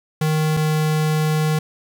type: tone pair in turn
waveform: square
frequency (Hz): 155.4 / 154.85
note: D#3 / D#3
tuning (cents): -2 / -8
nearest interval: unison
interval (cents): 6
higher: first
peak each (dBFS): -17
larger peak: neither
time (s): 0.21-0.57 / 0.57-1.59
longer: second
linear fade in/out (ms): 5
effects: 8-bit